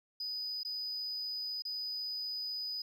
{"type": "tone with dropouts", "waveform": "triangle", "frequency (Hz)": 4978, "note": "D#8", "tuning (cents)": 0, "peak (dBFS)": -34, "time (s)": [0.2, 2.82], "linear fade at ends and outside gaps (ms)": 5, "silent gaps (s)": [[0.633, 0.649], [1.622, 1.651]], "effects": ["tanh soft clip ceiling -31 dBFS"]}